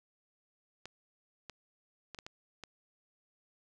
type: clicks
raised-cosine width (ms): 0.2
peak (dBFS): -27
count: 6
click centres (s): 0.856 / 1.497 / 2.147 / 2.188 / 2.265 / 2.637
effects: none